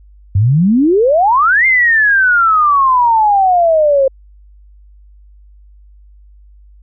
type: exponential two-way sweep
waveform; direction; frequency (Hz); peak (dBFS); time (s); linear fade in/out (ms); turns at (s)
sine; up then down; 91.8 to 2122 to 527; -7; 0.35-4.08; 5; 1.66
effects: added 50 Hz sine -39 dBFS peak until 6.82 s